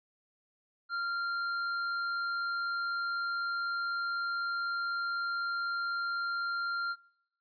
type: tone with tanh clipping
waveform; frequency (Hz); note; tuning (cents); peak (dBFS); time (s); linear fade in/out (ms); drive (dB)
sine; 1388; F6; -11; -33; 0.89-6.96; 50; 12
effects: noise-tail reverb RT60 0.7 s tail -21 dB re dry + resampled to 11025 Hz